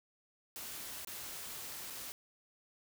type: noise with dropouts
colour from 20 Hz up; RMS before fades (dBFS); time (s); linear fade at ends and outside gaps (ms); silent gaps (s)
white; -45; 0.56-2.12; 0; 1.048-1.072 / 1.901-1.905
effects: none